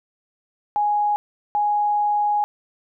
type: tone pair in turn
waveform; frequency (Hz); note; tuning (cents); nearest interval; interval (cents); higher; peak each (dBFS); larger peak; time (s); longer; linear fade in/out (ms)
sine; 830.6 / 830.6; G#5 / G#5; 0 / 0; unison; 0; neither; -17; neither; 0.76-1.16 / 1.55-2.44; second; 0
effects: none